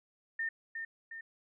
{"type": "tone with echo", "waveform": "sine", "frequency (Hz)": 1816, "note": "A#6", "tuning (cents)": -46, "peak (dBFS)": -32, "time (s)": [0.39, 0.49], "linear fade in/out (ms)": 5, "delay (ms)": 360, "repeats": 2, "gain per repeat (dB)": -5, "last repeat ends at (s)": 1.21, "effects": []}